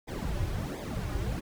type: noise with flanger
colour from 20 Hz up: brown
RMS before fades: -33 dBFS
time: 0.07-1.41 s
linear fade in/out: 20 ms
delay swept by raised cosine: 0.7 to 4.5 ms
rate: 1.4 Hz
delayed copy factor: -0.95
effects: none